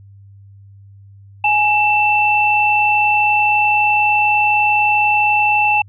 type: tone pair together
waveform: sine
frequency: 836.5 / 2668 Hz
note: G#5 / E7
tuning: +12 / +20 cents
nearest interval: octave + minor sixth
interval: 2008 cents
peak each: -14 dBFS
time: 1.44-5.82 s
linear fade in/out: 5 ms
effects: added 99 Hz sine -39 dBFS peak until 5.88 s